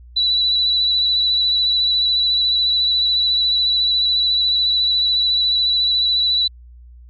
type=tone with vibrato; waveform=sine; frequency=3951 Hz; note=B7; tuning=in tune; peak=-14 dBFS; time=0.16-6.48 s; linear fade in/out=10 ms; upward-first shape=sine; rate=14 Hz; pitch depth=21 cents each way; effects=added 60 Hz sine -39 dBFS peak until 7.09 s